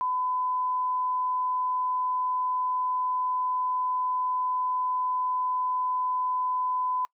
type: tone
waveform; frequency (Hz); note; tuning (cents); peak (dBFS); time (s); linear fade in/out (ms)
sine; 1007; B5; +33; -25; 0.01-7.05; 0
effects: noise-tail reverb RT60 0.1 s tail -24 dB re dry